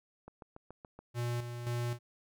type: click train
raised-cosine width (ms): 1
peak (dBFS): -34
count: 6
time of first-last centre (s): 0.28-0.99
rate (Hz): 7.04
type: tone with tremolo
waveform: square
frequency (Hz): 120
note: B2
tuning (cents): -49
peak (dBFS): -33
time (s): 1.14-1.99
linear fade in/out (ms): 50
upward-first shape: square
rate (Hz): 1.9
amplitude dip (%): 55
effects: none